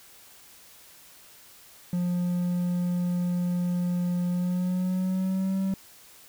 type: tone with pitch glide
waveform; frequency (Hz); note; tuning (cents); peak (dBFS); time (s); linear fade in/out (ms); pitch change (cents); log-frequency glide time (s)
triangle; 177.1 to 192.02; F3 to G3; +24 to -35; -22; 1.93-5.74; 2; +141; 4.28-5.58
effects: white hiss -52 dBFS RMS until 6.28 s